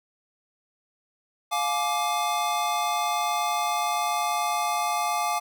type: chord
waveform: square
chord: D diminished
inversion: first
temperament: just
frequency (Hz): 704.8 / 845.8 / 1174.7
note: F5 / Ab5 / D6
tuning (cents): +16 / +31 / 0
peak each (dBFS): -29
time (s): 1.51-5.4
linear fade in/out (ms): 20
effects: none